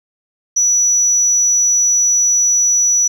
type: tone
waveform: sine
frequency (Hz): 5900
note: F#8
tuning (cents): -6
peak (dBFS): -9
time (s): 0.56-3.08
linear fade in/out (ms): 10
effects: tanh soft clip ceiling -6 dBFS + 8-bit